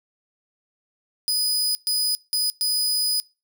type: tone bursts at uneven times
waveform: sawtooth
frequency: 4978 Hz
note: D#8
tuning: in tune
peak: -17 dBFS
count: 4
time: 1.28-1.75 / 1.87-2.15 / 2.33-2.5 / 2.61-3.2 s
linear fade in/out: 0 ms
effects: noise-tail reverb RT60 0.3 s tail -24 dB re dry